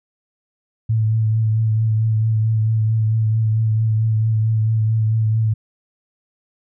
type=tone with vibrato; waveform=sine; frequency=110.3 Hz; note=A2; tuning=5 cents sharp; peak=-14 dBFS; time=0.89-5.54 s; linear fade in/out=10 ms; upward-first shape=triangle; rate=4.5 Hz; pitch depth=30 cents each way; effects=none